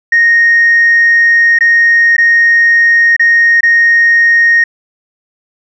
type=tone with dropouts; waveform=sine; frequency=1860 Hz; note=A#6; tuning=4 cents flat; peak=-3 dBFS; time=0.12-4.64 s; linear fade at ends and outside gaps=5 ms; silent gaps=1.588-1.607 / 2.167-2.181 / 3.165-3.195 / 3.608-3.631 s; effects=tanh soft clip ceiling -1 dBFS